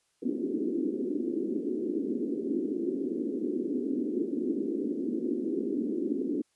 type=band-pass noise; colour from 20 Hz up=pink; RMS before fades=-31 dBFS; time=0.22-6.42 s; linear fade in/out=10 ms; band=240 to 390 Hz; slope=48 dB/octave; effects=white hiss -73 dBFS RMS until 6.55 s + resampled to 24000 Hz